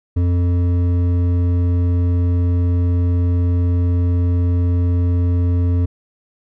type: tone with hard clipping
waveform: sine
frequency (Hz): 88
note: F2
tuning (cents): +14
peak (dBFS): -15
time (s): 0.16-5.86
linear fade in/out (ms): 10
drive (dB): 9
effects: none